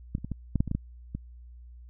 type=clicks; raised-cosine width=5 ms; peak=-16 / -30 / -22 / -19 / -13 / -11 / -21 / -16 / -15 / -20 dBFS; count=10; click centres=0.151 / 0.182 / 0.246 / 0.317 / 0.557 / 0.605 / 0.677 / 0.714 / 0.75 / 1.15 s; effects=added 60 Hz sine -45 dBFS peak until 1.89 s